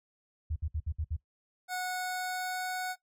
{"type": "tone bursts", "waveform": "sine", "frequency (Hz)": 77.78, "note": "D#2", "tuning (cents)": 0, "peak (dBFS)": -30, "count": 6, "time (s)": [0.5, 1.166], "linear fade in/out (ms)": 10, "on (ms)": 61, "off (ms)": 60}
{"type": "tone with pitch glide", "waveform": "25% pulse", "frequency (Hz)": [733, 737.7], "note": ["F#5", "F#5"], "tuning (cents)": [-16, -5], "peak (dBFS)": -29, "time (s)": [1.68, 2.96], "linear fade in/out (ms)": 50, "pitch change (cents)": 11, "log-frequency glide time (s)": [1.85, 2.69]}
{"effects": ["noise-tail reverb RT60 0.1 s tail -17 dB re dry"]}